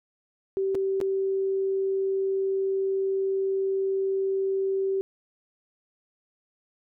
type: tone with dropouts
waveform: sine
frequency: 386.7 Hz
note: G4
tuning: 24 cents flat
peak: -23 dBFS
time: 0.57-5.01 s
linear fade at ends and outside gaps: 0 ms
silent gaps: 0.747-0.752 / 1.003-1.013 s
effects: none